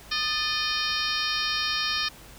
harmonic tone with a mistuned harmonic, 615 Hz, D#5, 20 cents flat, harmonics 2 / 3 / 4 / 5 / 6 / 7 / 8 / 9, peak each -33 / -33 / -33 / -33 / -33 / -33 / -33 / -33 dBFS, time 0.11-2.09 s, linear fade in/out 10 ms, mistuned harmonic 3, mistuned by -80 cents, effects added 50 Hz sine -51 dBFS peak until 2.38 s + pink hiss -48 dBFS RMS until 2.38 s

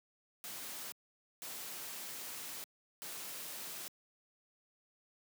white noise bursts at uneven times, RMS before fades -45 dBFS, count 3, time 0.44-0.92 / 1.42-2.64 / 3.02-3.88 s, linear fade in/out 0 ms, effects high-pass 150 Hz 12 dB/octave

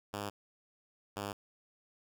5% pulse tone pair in turn, 102.1 / 101.04 Hz, G#2 / G#2, -29 / -47 cents, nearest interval unison, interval 18 cents, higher first, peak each -26 dBFS, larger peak neither, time 0.13-0.3 / 1.16-1.33 s, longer neither, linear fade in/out 10 ms, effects none

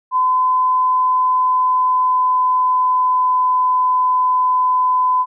sine tone with pitch glide, 1017 to 1010 Hz, C6 to B5, -50 to +39 cents, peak -12 dBFS, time 0.11-5.26 s, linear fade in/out 50 ms, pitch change -11 cents, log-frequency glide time 0.48-3.32 s, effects none

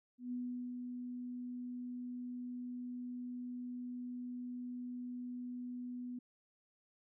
sine tone with ADSR envelope, 246.9 Hz, B3, in tune, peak -37 dBFS, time 0.18-6.19 s, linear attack 140 ms, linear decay 410 ms, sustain -4 dB, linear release 6 ms, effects none

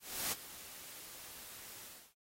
white noise with ADSR envelope, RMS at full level -36 dBFS, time 0-2.14 s, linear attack 320 ms, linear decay 24 ms, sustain -15 dB, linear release 280 ms, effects AAC 48 kbps

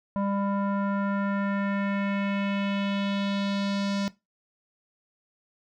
square tone with low-pass filter sweep, 199.2 Hz, G3, 28 cents sharp, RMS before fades -28 dBFS, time 0.16-4.08 s, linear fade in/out 0 ms, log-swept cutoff 940 to 5300 Hz, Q 2.3, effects noise-tail reverb RT60 0.2 s tail -17 dB re dry

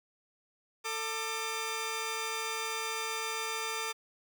10% pulse tone pair together, 446.6 / 1193.5 Hz, A4 / D6, +26 / +28 cents, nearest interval octave + perfect fourth, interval 1702 cents, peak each -28 dBFS, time 0.84-3.93 s, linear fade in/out 20 ms, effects none

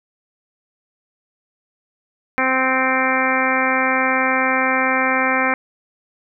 harmonic tone with a mistuned harmonic, 260.4 Hz, C4, 8 cents flat, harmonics 1 / 2 / 3 / 4 / 5 / 6 / 7 / 8 / 9, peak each -24 / -24 / -24 / -24 / -24 / -24 / -24 / -24 / -24 dBFS, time 2.38-5.54 s, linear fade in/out 0 ms, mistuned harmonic 8, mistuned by +20 cents, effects none

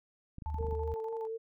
clicks, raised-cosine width 5 ms, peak -31 dBFS, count 7, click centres 0.384 / 0.422 / 0.545 / 0.609 / 0.646 / 0.686 / 0.727 s
sine tone with tremolo, 879 Hz, A5, 2 cents flat, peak -40 dBFS, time 0.46-1.27 s, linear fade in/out 0 ms, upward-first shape square, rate 12 Hz, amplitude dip 65%
sine tone, 75.3 Hz, D2, 44 cents sharp, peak -34 dBFS, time 0.46-0.94 s, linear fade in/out 0 ms
sine tone with vibrato, 450 Hz, A4, 39 cents sharp, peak -35 dBFS, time 0.58-1.38 s, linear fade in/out 20 ms, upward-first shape sine, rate 4 Hz, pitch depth 25 cents each way
effects none

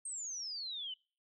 sine exponential sweep, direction down, 8620 to 2960 Hz, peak -39 dBFS, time 0.05-0.94 s, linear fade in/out 5 ms, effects noise-tail reverb RT60 0.4 s tail -26 dB re dry

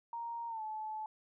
sine tone with pitch glide, 933 to 865.5 Hz, A#5 to A5, +1 to -29 cents, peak -38 dBFS, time 0.13-1.06 s, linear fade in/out 2 ms, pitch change -130 cents, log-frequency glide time 0.48-0.62 s, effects none

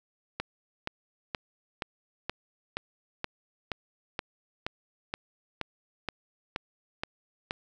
click train, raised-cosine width 0.3 ms, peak -15 dBFS, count 16, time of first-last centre 0.4-7.509 s, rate 2.11 Hz, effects none

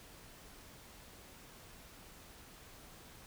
silence, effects pink hiss -56 dBFS RMS until 3.26 s

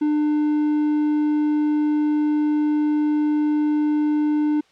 triangle tone, 300 Hz, D4, 37 cents sharp, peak -15 dBFS, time 0.01-4.61 s, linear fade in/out 10 ms, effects white hiss -57 dBFS RMS until 4.71 s + low-pass 4000 Hz 12 dB/octave

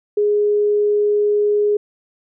sine tone, 415.3 Hz, G#4, in tune, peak -13 dBFS, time 0.17-1.77 s, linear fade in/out 5 ms, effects none

